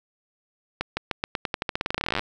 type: accelerating click train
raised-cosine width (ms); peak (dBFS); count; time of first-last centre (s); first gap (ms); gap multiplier
0.3; -9; 27; 0.81-2.194; 160; 0.89
effects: none